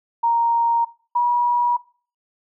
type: tone pair in turn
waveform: sine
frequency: 932.3 / 964.6 Hz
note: A#5 / B5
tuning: 0 / -41 cents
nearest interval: minor second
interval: 59 cents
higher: second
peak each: -15 dBFS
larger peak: neither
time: 0.23-0.85 / 1.15-1.77 s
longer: neither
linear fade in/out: 10 ms
effects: noise-tail reverb RT60 0.4 s tail -20 dB re dry